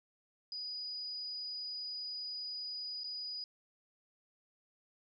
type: tone with dropouts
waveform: sine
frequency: 4935 Hz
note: D#8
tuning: 15 cents flat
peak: -39 dBFS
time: 0.52-3.44 s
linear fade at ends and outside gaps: 1 ms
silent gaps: 3.035-3.042 s
effects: none